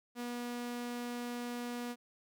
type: tone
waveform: sawtooth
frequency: 241.7 Hz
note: B3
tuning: 37 cents flat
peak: -34 dBFS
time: 0.15-1.96 s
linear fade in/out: 50 ms
effects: none